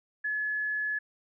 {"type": "tone", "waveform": "sine", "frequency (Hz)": 1707, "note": "G#6", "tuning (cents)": 47, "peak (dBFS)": -28, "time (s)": [0.24, 0.99], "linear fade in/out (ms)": 10, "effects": []}